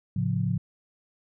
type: chord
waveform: sine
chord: A augmented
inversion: none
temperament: equal with one note detuned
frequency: 110 / 138.59 / 178.18 Hz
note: A2 / C#3 / E#3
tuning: 0 / 0 / +35 cents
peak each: -28 dBFS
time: 0.16-0.58 s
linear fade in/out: 5 ms
effects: none